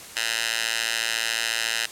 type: tone with high-pass filter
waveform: 10% pulse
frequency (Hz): 114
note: A#2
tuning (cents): -38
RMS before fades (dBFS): -26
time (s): 0.16-1.86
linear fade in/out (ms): 5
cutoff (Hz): 2200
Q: 1.1
effects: white hiss -41 dBFS RMS until 1.91 s + low-pass 11000 Hz 12 dB/octave